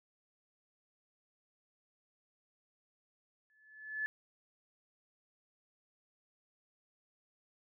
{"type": "tone with exponential growth", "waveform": "sine", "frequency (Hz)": 1728, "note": "A6", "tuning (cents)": -32, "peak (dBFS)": -31, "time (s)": [3.5, 4.06], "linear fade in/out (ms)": 0, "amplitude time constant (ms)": 120, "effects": []}